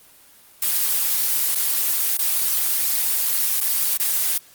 blue noise with dropouts, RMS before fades -20 dBFS, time 0.62-4.38 s, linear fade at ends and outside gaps 5 ms, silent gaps 1.55-1.554 / 2.171-2.188 / 3.605-3.61 / 3.973-3.997 s, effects white hiss -50 dBFS RMS until 4.54 s + Opus 24 kbps

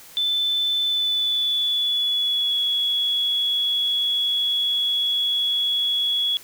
sine tone with pitch glide, 3520 to 3363 Hz, A7 to G#7, 0 to +21 cents, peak -19 dBFS, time 0.17-6.37 s, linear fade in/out 0 ms, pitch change -79 cents, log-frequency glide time 0.84-2.6 s, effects white hiss -45 dBFS RMS until 6.43 s

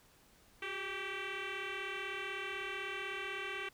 sine tone with frequency modulation, 370 Hz, F#4, in tune, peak -36 dBFS, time 0.62-3.69 s, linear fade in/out 5 ms, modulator 388 Hz, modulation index 7, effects tanh soft clip ceiling -36 dBFS + pink hiss -65 dBFS RMS until 3.73 s

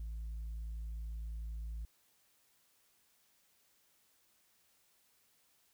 sine tone, 55.4 Hz, A1, 13 cents sharp, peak -37 dBFS, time 0-1.85 s, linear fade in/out 0 ms, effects tanh soft clip ceiling -38 dBFS + white hiss -72 dBFS RMS until 5.73 s

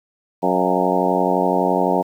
harmonic tone with a mistuned harmonic, 91.8 Hz, F#2, 13 cents flat, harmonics 2 / 3 / 4 / 5 / 6 / 7 / 8 / 9 / 10, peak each -24 / -24 / -24 / -24 / -24 / -24 / -24 / -24 / -24 dBFS, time 0.42-2.03 s, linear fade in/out 20 ms, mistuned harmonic 8, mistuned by -43 cents, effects 8-bit

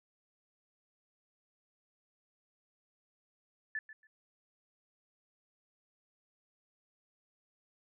sine tone with echo, 1745 Hz, A6, 15 cents flat, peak -34 dBFS, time 3.75-3.79 s, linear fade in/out 2 ms, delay 140 ms, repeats 2, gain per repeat -14 dB, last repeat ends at 4.07 s, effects none

